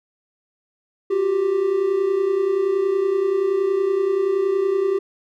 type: tone pair together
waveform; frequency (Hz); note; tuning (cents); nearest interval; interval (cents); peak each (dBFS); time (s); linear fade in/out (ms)
triangle; 361.4 / 392; F#4 / G4; -41 / 0; minor second; 141; -22 / -16; 1.1-4.99; 10
effects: none

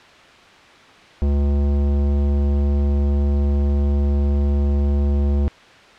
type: tone with tanh clipping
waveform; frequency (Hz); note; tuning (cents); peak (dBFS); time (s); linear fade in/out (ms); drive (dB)
sine; 71.1; C#2; +45; -17; 1.22-5.48; 0; 16
effects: white hiss -45 dBFS RMS until 5.98 s + low-pass 3000 Hz 12 dB/octave

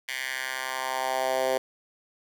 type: tone with high-pass filter sweep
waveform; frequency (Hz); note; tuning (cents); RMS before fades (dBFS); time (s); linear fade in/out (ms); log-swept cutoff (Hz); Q
10% pulse; 130.81; C3; 0; -29; 0.08-1.58; 5; 2200 to 490; 2.3
effects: none

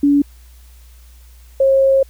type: tone pair in turn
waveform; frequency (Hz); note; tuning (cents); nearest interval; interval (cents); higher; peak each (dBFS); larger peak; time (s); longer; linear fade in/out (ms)
sine; 285.5 / 539; D4 / C#5; -49 / -49; major seventh; 1100; second; -9; neither; 0.03-0.22 / 1.6-2.03; second; 5
effects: added 60 Hz sine -40 dBFS peak until 2.09 s + white hiss -52 dBFS RMS until 2.09 s

